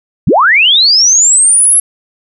sine linear sweep, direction up, 83.5 to 11180 Hz, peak -4 dBFS, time 0.27-1.8 s, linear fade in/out 5 ms, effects none

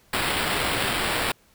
blue noise with sample-and-hold, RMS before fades -25 dBFS, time 0.13-1.32 s, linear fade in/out 5 ms, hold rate 6300 Hz, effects pink hiss -59 dBFS RMS until 1.54 s

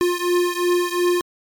square beating tone pair, 352.4 / 355.2 Hz, F4 / F4, +16 / +29 cents, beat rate 2.8 Hz, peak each -20 / -22 dBFS, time 0.01-1.21 s, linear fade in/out 0 ms, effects MP3 96 kbps

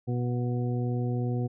harmonic tone, 122.4 Hz, B2, 15 cents flat, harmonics 1 / 2 / 3 / 4 / 6, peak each -27 / -33 / -37 / -39 / -43 dBFS, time 0.07-1.48 s, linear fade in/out 20 ms, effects none

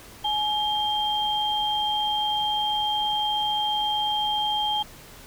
sine tone pair together, 844 / 3187 Hz, G#5 / G7, +28 / +28 cents, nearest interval octave + major seventh, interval 2300 cents, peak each -25 dBFS, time 0.24-4.83 s, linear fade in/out 10 ms, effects pink hiss -46 dBFS RMS until 5.26 s

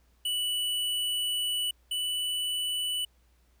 square tone pair in turn, 2960 / 2972 Hz, F#7 / F#7, 0 / +7 cents, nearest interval unison, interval 7 cents, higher second, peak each -28 / -29 dBFS, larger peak first, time 0.25-1.71 / 1.91-3.05 s, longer first, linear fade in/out 5 ms, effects added 60 Hz sine -62 dBFS peak until 3.6 s + pink hiss -70 dBFS RMS until 3.6 s

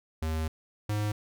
square tone pair in turn, 79.4 / 105.05 Hz, D#2 / G#2, +36 / +20 cents, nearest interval perfect fourth, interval 484 cents, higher second, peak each -29 / -28 dBFS, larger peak second, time 0.22-0.48 / 0.89-1.12 s, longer first, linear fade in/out 5 ms, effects none

